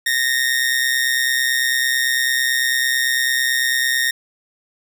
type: tone with amplitude modulation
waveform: sawtooth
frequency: 1845 Hz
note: A#6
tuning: 18 cents flat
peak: -10 dBFS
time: 0.06-4.11 s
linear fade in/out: 5 ms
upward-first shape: sine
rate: 129 Hz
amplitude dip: 60%
effects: none